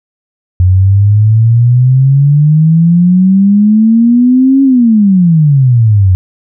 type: exponential two-way sweep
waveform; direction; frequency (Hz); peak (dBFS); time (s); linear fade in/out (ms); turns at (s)
sine; up then down; 89.8 to 274.9 to 89.8; -3; 0.6-6.15; 0; 4.63
effects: none